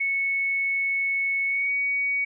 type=tone with pitch glide; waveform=sine; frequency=2208 to 2250 Hz; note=C#7 to C#7; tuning=-7 to +25 cents; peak=-22 dBFS; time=0-2.25 s; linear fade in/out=10 ms; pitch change=+32 cents; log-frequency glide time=1.46-1.73 s; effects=none